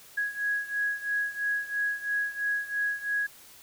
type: beating tone pair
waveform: sine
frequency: 1661.2 / 1664.2 Hz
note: G#6 / G#6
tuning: 0 / +3 cents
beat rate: 3 Hz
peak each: -29 / -32 dBFS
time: 0.17-3.27 s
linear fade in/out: 10 ms
effects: white hiss -52 dBFS RMS until 3.62 s